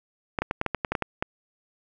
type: clicks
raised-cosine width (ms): 0.5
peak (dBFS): -10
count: 11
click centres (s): 0.388 / 0.42 / 0.511 / 0.614 / 0.663 / 0.747 / 0.848 / 0.92 / 0.952 / 1.023 / 1.225
effects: none